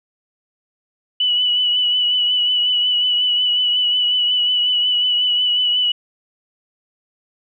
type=tone with vibrato; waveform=sine; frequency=2960 Hz; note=F#7; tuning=in tune; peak=-14 dBFS; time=1.2-5.92 s; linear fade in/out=5 ms; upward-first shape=triangle; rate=5.5 Hz; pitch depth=33 cents each way; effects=none